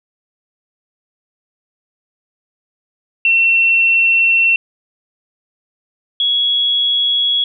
sine tone pair in turn, 2708 / 3344 Hz, E7 / G#7, +46 / +11 cents, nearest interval major third, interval 365 cents, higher second, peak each -9 / -12 dBFS, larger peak first, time 3.25-4.56 / 6.2-7.44 s, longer first, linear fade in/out 2 ms, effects none

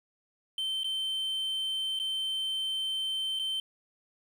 triangle tone with dropouts, 3100 Hz, G7, 20 cents flat, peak -28 dBFS, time 0.58-3.6 s, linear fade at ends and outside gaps 2 ms, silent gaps 0.834-0.843 / 1.991-1.998 / 3.391-3.395 s, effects 10-bit

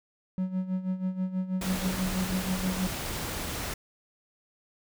triangle tone with tremolo, 186 Hz, F#3, 9 cents sharp, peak -23 dBFS, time 0.38-2.87 s, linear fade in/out 0 ms, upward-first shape sine, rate 6.2 Hz, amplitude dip 75%
pink noise, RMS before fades -34 dBFS, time 1.61-3.74 s, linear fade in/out 5 ms
effects none

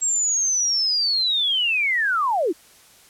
sine linear sweep, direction down, 7610 to 280.9 Hz, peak -18 dBFS, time 0.01-2.53 s, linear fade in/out 20 ms, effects white hiss -51 dBFS RMS until 3.09 s + low-pass 12000 Hz 12 dB/octave

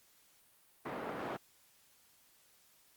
pink band-pass noise, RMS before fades -41 dBFS, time 0.85-1.37 s, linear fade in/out 10 ms, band 280 to 1400 Hz, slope 12 dB/octave, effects white hiss -67 dBFS RMS until 2.96 s + Opus 48 kbps

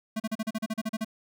square tone bursts, 220 Hz, A3, in tune, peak -28 dBFS, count 12, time 0.16-1.047 s, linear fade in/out 10 ms, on 40 ms, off 37 ms, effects none

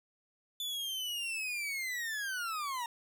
40% pulse linear sweep, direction down, 3500 to 919 Hz, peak -34 dBFS, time 0.6-2.86 s, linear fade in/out 2 ms, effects none

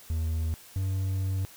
triangle tone pair in turn, 80.4 / 95.25 Hz, E2 / G2, -43 / -49 cents, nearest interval minor third, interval 294 cents, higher second, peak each -24 dBFS, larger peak neither, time 0.1-0.54 / 0.76-1.45 s, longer second, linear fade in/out 0 ms, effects white hiss -51 dBFS RMS until 1.56 s

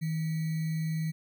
sine tone with sample-and-hold, 159.8 Hz, D#3, 47 cents sharp, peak -28 dBFS, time 0.01-1.12 s, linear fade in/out 20 ms, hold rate 2100 Hz, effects none

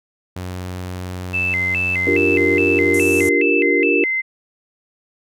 sawtooth tone, 91.1 Hz, F#2, 26 cents flat, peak -22 dBFS, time 0.36-3.29 s, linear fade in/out 5 ms
sine tone with vibrato, 2336 Hz, D7, 10 cents flat, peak -17 dBFS, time 1.33-4.22 s, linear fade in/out 20 ms, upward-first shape square, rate 2.4 Hz, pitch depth 210 cents each way
sine chord, G minor seventh, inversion second, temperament equal, 293.7 / 349.2 / 392 / 466.2 Hz, D4 / F4 / G4 / Bb4, 0 / 0 / 0 / 0 cents, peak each -20 dBFS, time 2.07-4.04 s, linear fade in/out 2 ms
white band-pass noise, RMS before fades -31 dBFS, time 2.94-3.29 s, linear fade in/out 0 ms, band 5700 to 12000 Hz, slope 96 dB/octave
effects none

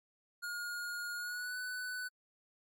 square tone with pitch glide, 1431 to 1495.2 Hz, F6 to F#6, +42 to +18 cents, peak -39 dBFS, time 0.42-2.09 s, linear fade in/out 20 ms, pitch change +76 cents, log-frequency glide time 1.16-1.57 s, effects AAC 64 kbps

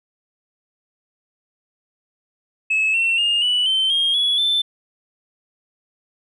sine tone with pitch steps, 2589 / 2707 / 2830 / 2959 / 3093 / 3234 / 3381 / 3535 Hz, E7 / E7 / F7 / F#7 / G7 / G#7 / G#7 / A7, -32 / +45 / +22 / -1 / -24 / -47 / +30 / +7 cents, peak -14 dBFS, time 2.7-4.62 s, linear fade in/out 10 ms, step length 240 ms, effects tanh soft clip ceiling -13 dBFS

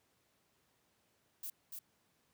violet noise with echo, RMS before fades -43 dBFS, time 1.43-1.5 s, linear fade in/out 5 ms, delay 290 ms, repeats 1, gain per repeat -3 dB, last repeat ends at 1.79 s, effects pink hiss -75 dBFS RMS until 2.33 s + high-pass 100 Hz 12 dB/octave

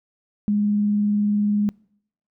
sine tone with vibrato, 207.1 Hz, G#3, 5 cents flat, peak -17 dBFS, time 0.48-1.69 s, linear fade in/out 0 ms, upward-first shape triangle, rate 20 Hz, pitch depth 27 cents each way, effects noise-tail reverb RT60 0.7 s tail -26 dB re dry

